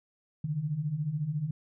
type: beating tone pair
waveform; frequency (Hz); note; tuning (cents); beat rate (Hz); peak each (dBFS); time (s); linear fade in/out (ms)
sine; 140 / 154; C#3 / D#3; +18 / -17; 14; -35 / -30; 0.44-1.51; 5
effects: none